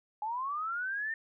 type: linear sweep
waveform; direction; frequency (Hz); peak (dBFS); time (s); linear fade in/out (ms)
sine; up; 830.6 to 1823; -32; 0.22-1.14; 2
effects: none